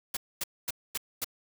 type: noise bursts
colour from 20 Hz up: white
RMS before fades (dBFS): -32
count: 5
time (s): 0.14-1.245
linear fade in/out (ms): 5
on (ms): 29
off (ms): 240
effects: none